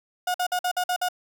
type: tone bursts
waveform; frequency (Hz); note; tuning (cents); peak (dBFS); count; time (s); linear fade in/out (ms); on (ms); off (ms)
35% pulse; 722; F#5; -43; -21; 7; 0.27-1.087; 5; 73; 51
effects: none